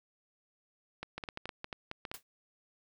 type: clicks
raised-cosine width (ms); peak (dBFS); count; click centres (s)
0.3; -23; 12; 1.03 / 1.18 / 1.238 / 1.288 / 1.374 / 1.456 / 1.492 / 1.644 / 1.728 / 1.914 / 2.052 / 2.115
type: noise with exponential decay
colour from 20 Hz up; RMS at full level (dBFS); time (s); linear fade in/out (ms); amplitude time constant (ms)
white; -40; 2.14-2.23; 1; 18
effects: none